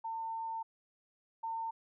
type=tone pair in turn; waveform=sine; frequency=902 / 905.1 Hz; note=A5 / A5; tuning=+43 / +49 cents; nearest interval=unison; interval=6 cents; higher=second; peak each=-36 / -35 dBFS; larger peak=second; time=0.04-0.63 / 1.43-1.71 s; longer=first; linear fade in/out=10 ms; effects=none